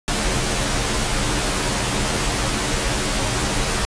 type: noise with comb filter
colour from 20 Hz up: pink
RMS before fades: -21 dBFS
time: 0.08-3.85 s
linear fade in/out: 0 ms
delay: 12 ms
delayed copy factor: -1
effects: resampled to 22050 Hz